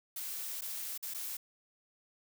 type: noise with dropouts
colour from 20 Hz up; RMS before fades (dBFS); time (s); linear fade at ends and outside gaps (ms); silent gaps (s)
blue; -40; 0.16-1.37; 5; 0.61-0.618 / 0.978-1.026 / 1.139-1.145
effects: none

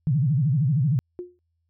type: tone with vibrato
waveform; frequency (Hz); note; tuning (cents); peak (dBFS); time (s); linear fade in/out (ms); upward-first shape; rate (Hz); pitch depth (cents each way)
sine; 140.4; C#3; +22; -18; 0.07-0.99; 0; sine; 13; 260
type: tone with exponential decay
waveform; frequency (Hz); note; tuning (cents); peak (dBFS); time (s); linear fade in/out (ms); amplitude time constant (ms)
sine; 356.8; F4; +37; -27; 1.19-1.39; 0; 42
effects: added 83 Hz sine -70 dBFS peak until 1.69 s

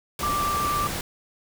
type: noise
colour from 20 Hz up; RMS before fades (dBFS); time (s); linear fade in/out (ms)
pink; -30; 0.19-1.01; 2
type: tone with vibrato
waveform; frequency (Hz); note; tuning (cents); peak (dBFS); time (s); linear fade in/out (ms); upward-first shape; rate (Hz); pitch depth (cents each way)
sine; 1174.7; D6; 0; -23; 0.23-0.87; 2; triangle; 8.4; 10
effects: none

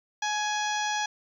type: harmonic tone with a mistuned harmonic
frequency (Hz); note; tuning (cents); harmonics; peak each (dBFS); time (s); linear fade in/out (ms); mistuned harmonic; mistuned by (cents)
835; G#5; +9; 1 / 2 / 3 / 4 / 5 / 6 / 7 / 8; -29 / -32 / -38 / -36 / -42 / -42 / -37 / -44; 0.22-1.06; 5; 1; +18
effects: 10-bit

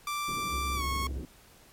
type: tone with pitch glide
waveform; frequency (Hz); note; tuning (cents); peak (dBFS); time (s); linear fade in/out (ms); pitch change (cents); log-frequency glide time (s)
sawtooth; 1174.7 to 1096; D6 to C#6; 0 to -20; -27; 0.07-1.07; 2; -120; 0.75-0.83
type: low-pass noise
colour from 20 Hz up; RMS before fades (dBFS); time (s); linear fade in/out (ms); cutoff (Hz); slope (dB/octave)
white; -42; 0.28-1.25; 0; 380; 24
type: tone with vibrato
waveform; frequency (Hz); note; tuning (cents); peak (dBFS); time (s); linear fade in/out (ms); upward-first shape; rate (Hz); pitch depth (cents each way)
sine; 67.6; C#2; -43; -32; 0.49-1.23; 50; sine; 2.5; 13
effects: pink hiss -57 dBFS RMS until 1.72 s + MP3 64 kbps

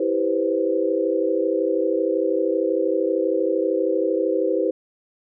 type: chord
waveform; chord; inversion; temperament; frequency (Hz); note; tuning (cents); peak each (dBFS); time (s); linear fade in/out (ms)
sine; C major seventh; first; just; 327 / 392.4 / 490.5 / 523.3; E4 / G4 / B4 / C5; -14 / +2 / -12 / 0; -24; 0-4.71; 5
effects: none

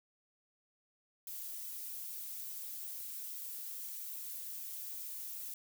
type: noise with flanger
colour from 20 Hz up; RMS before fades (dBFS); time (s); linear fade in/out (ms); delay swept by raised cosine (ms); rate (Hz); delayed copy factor
violet; -44; 1.27-5.54; 2; 1.7 to 6.8; 2.4; -1
effects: none

